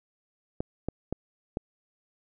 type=clicks; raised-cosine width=2 ms; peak=-16 dBFS; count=4; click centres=0.605 / 0.886 / 1.126 / 1.571 s; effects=none